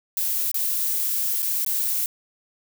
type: noise with dropouts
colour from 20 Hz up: violet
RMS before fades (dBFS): -24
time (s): 0.17-2.06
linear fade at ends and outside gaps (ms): 1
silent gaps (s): 0.515-0.543 / 1.422-1.427 / 1.648-1.663
effects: none